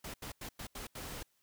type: noise bursts at uneven times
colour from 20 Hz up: pink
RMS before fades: -44 dBFS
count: 6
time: 0.04-0.14 / 0.22-0.32 / 0.41-0.49 / 0.59-0.67 / 0.75-0.87 / 0.95-1.23 s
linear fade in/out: 5 ms
effects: white hiss -75 dBFS RMS until 1.42 s